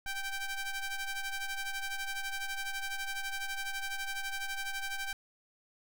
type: ring-modulated tone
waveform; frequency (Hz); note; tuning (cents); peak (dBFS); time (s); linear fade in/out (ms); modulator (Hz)
sawtooth; 782; G5; -4; -28; 0.06-5.13; 2; 776
effects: none